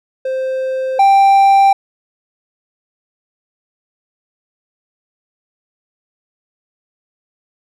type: tone pair in turn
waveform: triangle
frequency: 523 / 786.6 Hz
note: C5 / G5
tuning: -1 / +6 cents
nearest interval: perfect fifth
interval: 707 cents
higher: second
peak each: -14 / -4 dBFS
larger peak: second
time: 0.25-0.99 / 0.99-1.73 s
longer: neither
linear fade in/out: 5 ms
effects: none